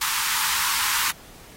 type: high-pass noise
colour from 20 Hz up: pink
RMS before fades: -24 dBFS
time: 0.01-1.11 s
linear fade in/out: 5 ms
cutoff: 880 Hz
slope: 96 dB/octave
effects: pink hiss -47 dBFS RMS until 1.56 s + AAC 48 kbps